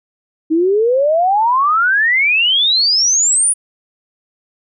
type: exponential sweep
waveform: sine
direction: up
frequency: 309.2 to 9956 Hz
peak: -10 dBFS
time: 0.5-3.54 s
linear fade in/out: 20 ms
effects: none